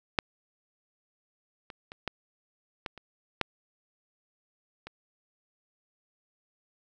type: clicks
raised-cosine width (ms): 0.3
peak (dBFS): -7 / -26 / -26 / -15 / -18 / -29 / -9 / -25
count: 8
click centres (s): 0.188 / 1.702 / 1.919 / 2.077 / 2.862 / 2.977 / 3.413 / 4.87
effects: none